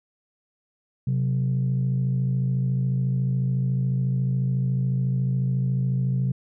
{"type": "tone pair together", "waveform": "sine", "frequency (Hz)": [130.4, 184.41], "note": ["C3", "F#3"], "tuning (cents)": [-5, -6], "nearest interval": "tritone", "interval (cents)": 599, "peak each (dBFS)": [-20, -27], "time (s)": [1.07, 6.32], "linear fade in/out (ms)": 5, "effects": ["tanh soft clip ceiling -16 dBFS"]}